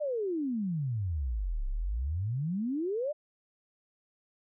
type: exponential two-way sweep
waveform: sine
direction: down then up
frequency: 621 to 31.52 to 621 Hz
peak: -29 dBFS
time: 0-3.13 s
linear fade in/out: 20 ms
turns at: 1.67 s
effects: none